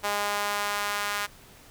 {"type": "tone with high-pass filter sweep", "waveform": "sawtooth", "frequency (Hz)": 204.9, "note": "G#3", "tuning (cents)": -23, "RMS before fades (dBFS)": -29, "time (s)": [0.03, 1.27], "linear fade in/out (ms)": 20, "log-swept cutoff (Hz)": [770, 1300], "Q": 1.3, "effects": ["pink hiss -52 dBFS RMS until 1.7 s"]}